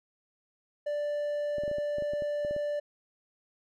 triangle tone, 587.3 Hz, D5, in tune, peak -27 dBFS, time 0.86-2.8 s, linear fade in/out 10 ms
clicks, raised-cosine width 2 ms, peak -28 dBFS, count 12, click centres 1.583 / 1.636 / 1.679 / 1.714 / 1.784 / 1.984 / 2.023 / 2.135 / 2.222 / 2.449 / 2.51 / 2.564 s
effects none

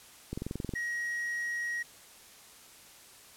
click train, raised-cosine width 3 ms, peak -22 dBFS, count 10, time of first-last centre 0.33-0.737 s, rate 22.1 Hz
triangle tone, 1896 Hz, A#6, 29 cents sharp, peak -30 dBFS, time 0.75-1.83 s, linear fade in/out 10 ms
effects white hiss -54 dBFS RMS until 3.36 s + low-pass 12000 Hz 12 dB/octave

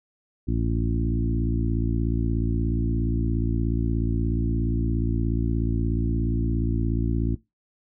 harmonic tone with a mistuned harmonic, 56.9 Hz, A#1, 41 cents flat, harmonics 1 / 2 / 3 / 4 / 5 / 6, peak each -25 / -27 / -34 / -30 / -30 / -34 dBFS, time 0.47-7.36 s, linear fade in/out 20 ms, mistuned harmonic 1, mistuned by +18 cents, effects noise-tail reverb RT60 0.2 s tail -19 dB re dry

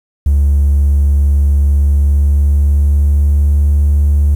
triangle tone with pitch glide, 71.1 to 72.64 Hz, C#2 to D2, +45 to -18 cents, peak -4 dBFS, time 0.26-4.35 s, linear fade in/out 5 ms, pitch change +37 cents, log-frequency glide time 1.65-3.71 s, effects tanh soft clip ceiling -3 dBFS + 7-bit

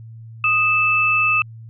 sine tone pair together, 1244.5 / 2631 Hz, D#6 / E7, 0 / -4 cents, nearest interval octave + minor second, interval 1296 cents, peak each -20 / -15 dBFS, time 0.44-1.42 s, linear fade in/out 2 ms, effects added 113 Hz sine -35 dBFS peak until 1.69 s

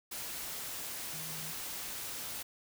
sine tone in noise, 158.7 Hz, D#3, 35 cents sharp, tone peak -48 dBFS, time 1.13-1.52 s, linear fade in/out 10 ms, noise white, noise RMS -41 dBFS, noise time 0.11-2.43 s, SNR -10 dB, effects none

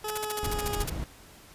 20% pulse tone with pitch glide, 426.7 to 413.1 Hz, G#4 to G#4, +47 to -9 cents, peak -27 dBFS, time 0.04-0.84 s, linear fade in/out 5 ms, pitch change -56 cents, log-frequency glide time 0.21-0.72 s
white noise bursts, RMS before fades -32 dBFS, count 12, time 0.08-0.898 s, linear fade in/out 5 ms, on 26 ms, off 46 ms
brown noise, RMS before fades -33 dBFS, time 0.43-1.04 s, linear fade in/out 0 ms
effects pink hiss -52 dBFS RMS until 1.54 s + resampled to 32000 Hz

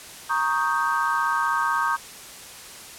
sine chord, Eb dominant seventh, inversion second, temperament equal, 932.3 / 1108.7 / 1244.5 / 1568 Hz, Bb5 / Db6 / Eb6 / G6, 0 / 0 / 0 / 0 cents, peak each -26 dBFS, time 0.29-1.97 s, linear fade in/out 20 ms, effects white hiss -41 dBFS RMS until 2.98 s + low-pass 11000 Hz 12 dB/octave

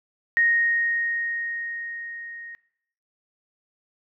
sine tone with level ramp, 1864.7 Hz, A#6, in tune, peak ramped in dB -16 to -37 dBFS, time 0.37-2.55 s, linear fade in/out 0 ms, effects noise-tail reverb RT60 0.7 s tail -19 dB re dry

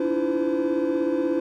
triangle tone cluster, 289.3 / 324.8 / 341.5 / 511 Hz, D4 / E4 / F4 / C5, -26 / -26 / -39 / -41 cents, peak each -24 dBFS, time 0-1.4 s, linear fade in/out 5 ms, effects tanh soft clip ceiling -13 dBFS

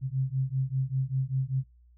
sine beating tone pair, 130 / 135.1 Hz, C3 / C#3, -11 / -44 cents, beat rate 5.1 Hz, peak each -29 dBFS, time 0.01-1.64 s, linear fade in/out 50 ms, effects noise-tail reverb RT60 0.2 s tail -24 dB re dry + added 60 Hz sine -55 dBFS peak until 1.97 s

